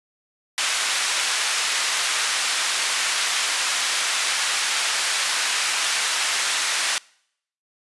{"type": "band-pass noise", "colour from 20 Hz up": "pink", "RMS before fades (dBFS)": -23, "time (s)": [0.58, 6.98], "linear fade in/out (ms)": 0, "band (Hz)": [1500, 9700], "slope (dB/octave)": 12, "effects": ["noise-tail reverb RT60 0.7 s tail -25 dB re dry", "resampled to 24000 Hz"]}